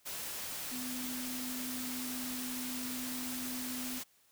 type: tone in noise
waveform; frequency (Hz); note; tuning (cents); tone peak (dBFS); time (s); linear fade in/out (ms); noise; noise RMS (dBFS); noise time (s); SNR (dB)
sine; 251.8; B3; +34; -40; 0.71-4; 20; white; -41; 0.05-4.04; -2
effects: white hiss -68 dBFS RMS until 4.31 s